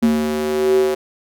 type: tone with high-pass filter sweep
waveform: square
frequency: 76 Hz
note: D#2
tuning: 40 cents flat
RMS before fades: -17 dBFS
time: 0.02-0.95 s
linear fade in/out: 10 ms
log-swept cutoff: 240 to 430 Hz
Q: 8.9
effects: none